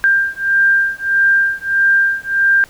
sine beating tone pair, 1589 / 1590.6 Hz, G6 / G6, +23 / +25 cents, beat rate 1.6 Hz, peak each -14 dBFS, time 0.04-2.64 s, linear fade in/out 0 ms, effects pink hiss -44 dBFS RMS until 2.69 s

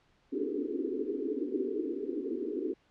white band-pass noise, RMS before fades -34 dBFS, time 0.32-2.74 s, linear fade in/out 10 ms, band 250 to 440 Hz, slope 96 dB/octave, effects pink hiss -68 dBFS RMS until 2.9 s + low-pass 4000 Hz 12 dB/octave

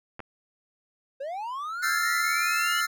clicks, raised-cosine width 0.5 ms, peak -23 dBFS, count 2, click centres 0.194 / 0.203 s
triangle linear sweep, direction up, 520 to 2991 Hz, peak -29 dBFS, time 1.2-2.81 s, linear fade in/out 10 ms
square chord, F major seventh, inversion third, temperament equal, 1318.5 / 1396.9 / 1760 / 2093 Hz, E6 / F6 / A6 / C7, 0 / 0 / 0 / 0 cents, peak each -31 / -28 / -31 / -34 dBFS, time 1.82-2.87 s, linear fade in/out 20 ms
effects none

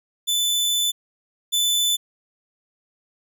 sawtooth tone pair in turn, 3506 / 3506 Hz, A7 / A7, -7 / -7 cents, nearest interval unison, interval 0 cents, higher neither, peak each -16 / -15 dBFS, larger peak second, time 0.27-0.92 / 1.52-1.97 s, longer first, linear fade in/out 20 ms, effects none

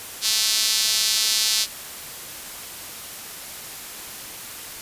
sawtooth tone with high-pass filter, 219.3 Hz, A3, 6 cents flat, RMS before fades -21 dBFS, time 0.21-1.67 s, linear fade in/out 50 ms, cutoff 4400 Hz, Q 1.8, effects white hiss -36 dBFS RMS until 4.81 s + resampled to 32000 Hz

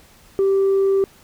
sine tone, 390 Hz, G4, 9 cents flat, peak -12 dBFS, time 0.39-1.04 s, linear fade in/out 0 ms, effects tanh soft clip ceiling -12 dBFS + pink hiss -50 dBFS RMS until 1.23 s

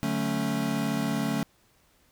square chord, D major seventh, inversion none, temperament equal, 146.83 / 185 / 220 / 277.2 Hz, D3 / F#3 / A3 / C#4, 0 / 0 / 0 / 0 cents, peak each -34 / -35 / -30 / -32 dBFS, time 0.03-1.43 s, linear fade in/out 0 ms, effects pink hiss -64 dBFS RMS until 2.11 s

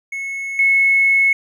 triangle tone with level steps, 2191 Hz, C#7, 21 cents flat, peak -21 / -7 dBFS, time 0.12-1.33 s, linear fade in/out 5 ms, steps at 0.59 s, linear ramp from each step 2 ms, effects tanh soft clip ceiling -9 dBFS

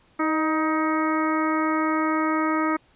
harmonic tone with a mistuned harmonic, 314.7 Hz, D#4, 20 cents sharp, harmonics 1 / 2 / 3 / 4 / 5 / 6 / 7, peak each -23 / -31 / -30 / -26 / -36 / -34 / -34 dBFS, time 0.19-2.77 s, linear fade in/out 10 ms, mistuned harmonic 2, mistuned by -31 cents, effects pink hiss -59 dBFS RMS until 2.95 s + resampled to 8000 Hz

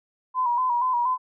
sine tone with vibrato, 987.8 Hz, B5, in tune, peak -20 dBFS, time 0.34-1.18 s, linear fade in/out 50 ms, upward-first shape square, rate 4.2 Hz, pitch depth 54 cents each way, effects none

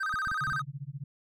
triangle tone with vibrato, 1396.9 Hz, F6, in tune, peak -27 dBFS, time 0-0.62 s, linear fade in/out 10 ms, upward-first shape square, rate 16 Hz, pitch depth 190 cents each way
clicks, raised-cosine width 5 ms, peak -30 dBFS, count 5, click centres 0.141 / 0.273 / 0.317 / 0.475 / 0.523 s
sine tone with tremolo, 139.7 Hz, C#3, 14 cents sharp, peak -33 dBFS, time 0.41-1.04 s, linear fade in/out 5 ms, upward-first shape sine, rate 15 Hz, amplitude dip 100%
effects none

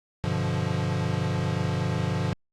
square chord, G dominant seventh, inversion none, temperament equal, 98 / 123.47 / 146.83 / 174.61 Hz, G2 / B2 / D3 / F3, 0 / 0 / 0 / 0 cents, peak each -31 dBFS, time 0.24-2.33 s, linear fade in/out 0 ms, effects low-pass 6000 Hz 12 dB/octave + Opus 48 kbps

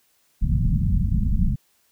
pink low-pass noise, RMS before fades -20 dBFS, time 0.41-1.56 s, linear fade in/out 20 ms, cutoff 210 Hz, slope 48 dB/octave, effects white hiss -64 dBFS RMS until 1.91 s

